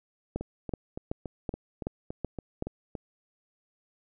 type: two click trains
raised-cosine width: 2 ms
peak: -22 / -17 dBFS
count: 10 / 7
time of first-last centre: 0.41-2.952 / 0.36-2.624 s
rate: 3.54 / 2.65 Hz
effects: none